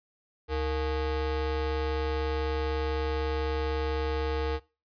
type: ring-modulated tone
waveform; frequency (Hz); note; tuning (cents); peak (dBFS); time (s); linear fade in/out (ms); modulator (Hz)
square; 195; G3; -9; -25; 0.48-4.6; 50; 267
effects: noise-tail reverb RT60 0.3 s tail -20 dB re dry + resampled to 11025 Hz